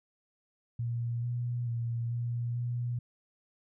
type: tone with pitch steps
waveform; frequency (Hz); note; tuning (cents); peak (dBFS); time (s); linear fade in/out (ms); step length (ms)
sine; 118.2 / 121 / 117.2 / 119.2 / 120.9; A#2 / B2 / A#2 / A#2 / B2; +24 / -35 / +10 / +39 / -36; -30; 0.79-2.99; 5; 440
effects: none